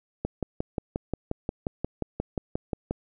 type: click train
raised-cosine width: 2 ms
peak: -14 dBFS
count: 16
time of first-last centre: 0.25-2.91 s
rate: 5.64 Hz
effects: none